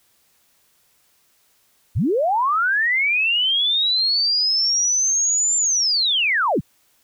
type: linear two-way sweep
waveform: sine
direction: up then down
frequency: 61.74 to 7260 to 61.74 Hz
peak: -16 dBFS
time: 1.95-6.61 s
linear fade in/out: 20 ms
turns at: 5.57 s
effects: white hiss -61 dBFS RMS until 7.03 s